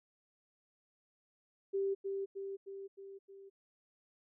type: tone with echo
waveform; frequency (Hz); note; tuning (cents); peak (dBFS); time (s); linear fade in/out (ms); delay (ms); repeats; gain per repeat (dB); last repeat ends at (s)
sine; 392; G4; 0; -31; 1.73-1.95; 20; 310; 5; -4; 3.5
effects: none